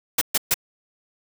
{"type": "noise bursts", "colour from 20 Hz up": "white", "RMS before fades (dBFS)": -19, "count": 3, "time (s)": [0.18, 0.542], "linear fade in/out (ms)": 5, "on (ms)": 34, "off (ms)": 130, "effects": []}